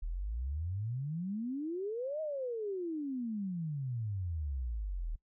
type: exponential two-way sweep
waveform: sine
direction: up then down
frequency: 37.45 to 638 to 37.45 Hz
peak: -34 dBFS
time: 0.02-5.16 s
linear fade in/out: 10 ms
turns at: 2.21 s
effects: noise-tail reverb RT60 0.1 s tail -21 dB re dry